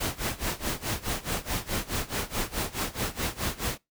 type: noise with tremolo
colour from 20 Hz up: pink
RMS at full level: -28 dBFS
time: 0-3.78 s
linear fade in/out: 10 ms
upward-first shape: sine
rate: 4.7 Hz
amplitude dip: 90%
effects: noise-tail reverb RT60 0.2 s tail -23 dB re dry